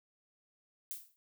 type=noise with exponential decay; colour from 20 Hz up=violet; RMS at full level=-38 dBFS; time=0.91-1.16 s; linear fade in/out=0 ms; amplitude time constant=53 ms; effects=none